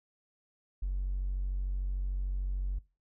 triangle tone, 46.75 Hz, F#1, 19 cents sharp, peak -26 dBFS, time 0.82-2.79 s, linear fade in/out 10 ms, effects noise-tail reverb RT60 0.3 s tail -24 dB re dry + tanh soft clip ceiling -27 dBFS

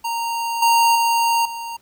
square tone with level steps, 927 Hz, A#5, 10 cents flat, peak -22 / -13 / -16 / -28 dBFS, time 0.04-1.77 s, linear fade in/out 10 ms, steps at 0.62 / 0.95 / 1.45 s, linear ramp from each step 5 ms, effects pink hiss -58 dBFS RMS until 1.81 s

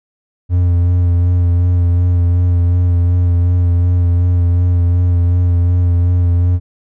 triangle tone with vibrato, 87.9 Hz, F2, 12 cents sharp, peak -7 dBFS, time 0.49-6.6 s, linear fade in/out 50 ms, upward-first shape sine, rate 2.7 Hz, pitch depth 24 cents each way, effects none

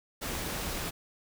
pink noise, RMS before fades -35 dBFS, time 0.21-0.91 s, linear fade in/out 20 ms, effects none

